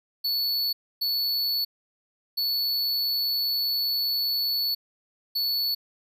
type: tone bursts at uneven times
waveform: square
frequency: 4435 Hz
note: C#8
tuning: in tune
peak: -24 dBFS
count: 4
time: 0.24-0.73 / 1.01-1.65 / 2.37-4.75 / 5.35-5.75 s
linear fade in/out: 10 ms
effects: none